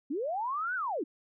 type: linear two-way sweep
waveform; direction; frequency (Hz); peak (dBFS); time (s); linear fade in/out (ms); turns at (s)
sine; up then down; 250.4 to 1545 to 250.4; -30; 0.1-1.04; 10; 0.75
effects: none